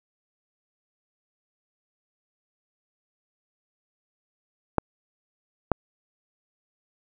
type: clicks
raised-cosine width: 1 ms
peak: -5 dBFS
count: 2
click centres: 4.783 / 5.717 s
effects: none